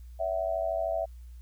sine tone with amplitude modulation, 659.3 Hz, E5, in tune, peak -23 dBFS, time 0.19-1.06 s, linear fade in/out 20 ms, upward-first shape sine, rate 93.1 Hz, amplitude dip 90%, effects added 60 Hz sine -43 dBFS peak until 1.41 s + white hiss -68 dBFS RMS until 1.41 s

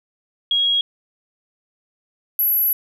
sine tone pair in turn, 3298 / 11678 Hz, G#7 / F#9, -13 / -24 cents, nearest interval octave + minor seventh, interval 2189 cents, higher second, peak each -15 dBFS, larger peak neither, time 0.51-0.81 / 2.39-2.73 s, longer second, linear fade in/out 2 ms, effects 9-bit

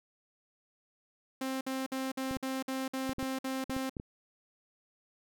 sawtooth tone bursts, 264 Hz, C4, 16 cents sharp, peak -29 dBFS, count 10, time 1.41-3.896 s, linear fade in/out 5 ms, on 200 ms, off 54 ms
clicks, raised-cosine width 3 ms, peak -27 dBFS, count 9, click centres 2.311 / 2.367 / 3.094 / 3.184 / 3.228 / 3.696 / 3.765 / 3.968 / 3.999 s
effects none

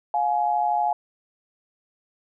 sine tone pair together, 709 / 841.8 Hz, F5 / G#5, +26 / +23 cents, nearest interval minor third, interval 297 cents, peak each -23 / -22 dBFS, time 0.14-0.93 s, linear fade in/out 2 ms, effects none

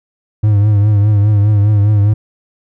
triangle tone with vibrato, 103.83 Hz, G#2, in tune, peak -5 dBFS, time 0.43-2.14 s, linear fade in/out 10 ms, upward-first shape triangle, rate 4.9 Hz, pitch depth 68 cents each way, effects none

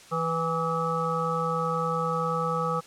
harmonic tone with a mistuned harmonic, 164.81 Hz, E3, in tune, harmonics 1 / 3 / 5 / 7 / 8, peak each -31 / -30 / -35 / -31 / -30 dBFS, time 0.11-2.81 s, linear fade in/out 20 ms, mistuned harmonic 8, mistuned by -46 cents, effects white hiss -50 dBFS RMS until 2.86 s + low-pass 8000 Hz 12 dB/octave

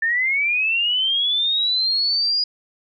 sine linear sweep, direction up, 1773 to 4916 Hz, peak -17 dBFS, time 0.02-2.44 s, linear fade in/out 5 ms, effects none

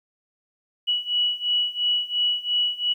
sine beating tone pair, 2934 / 2936.9 Hz, F#7 / F#7, -15 / -14 cents, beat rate 2.9 Hz, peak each -25 / -23 dBFS, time 0.87-2.94 s, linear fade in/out 20 ms, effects 10-bit

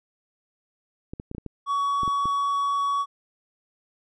clicks, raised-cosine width 3 ms, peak -21 dBFS, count 9, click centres 1.135 / 1.199 / 1.314 / 1.349 / 1.382 / 1.463 / 2.033 / 2.078 / 2.256 s
triangle tone, 1126 Hz, C#6, 27 cents sharp, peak -20 dBFS, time 1.66-3.06 s, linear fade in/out 50 ms
effects resampled to 24000 Hz

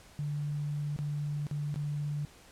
sine tone with dropouts, 146.83 Hz, D3, in tune, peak -31 dBFS, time 0.19-2.25 s, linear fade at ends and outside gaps 0 ms, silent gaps 0.963-0.989 / 1.468-1.512 / 1.742-1.759 s, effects pink hiss -56 dBFS RMS until 2.51 s + low-pass 11000 Hz 12 dB/octave

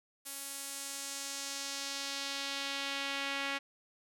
sawtooth tone with band-pass filter sweep, 277.2 Hz, C#4, in tune, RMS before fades -39 dBFS, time 0.25-3.59 s, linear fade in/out 20 ms, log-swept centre 11000 to 2400 Hz, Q 1.3, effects none

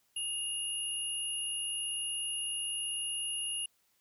sine tone pair together, 2839 / 10762 Hz, F7 / E9, +28 / +35 cents, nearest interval octave + major seventh, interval 2307 cents, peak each -36 / -36 dBFS, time 0.16-3.66 s, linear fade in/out 5 ms, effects white hiss -73 dBFS RMS until 4 s

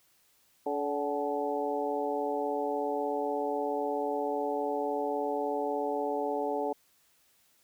harmonic tone with a mistuned harmonic, 143.7 Hz, D3, 37 cents flat, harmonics 2 / 3 / 4 / 5 / 6, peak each -37 / -33 / -35 / -36 / -36 dBFS, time 0.66-6.73 s, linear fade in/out 5 ms, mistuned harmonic 5, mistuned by +64 cents, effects white hiss -67 dBFS RMS until 7.63 s

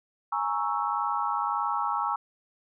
sine chord, A# half-diminished seventh, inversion third, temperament equal, 830.6 / 932.3 / 1108.7 / 1318.5 Hz, G#5 / A#5 / C#6 / E6, 0 / 0 / 0 / 0 cents, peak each -31 dBFS, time 0.32-2.16 s, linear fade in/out 5 ms, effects none

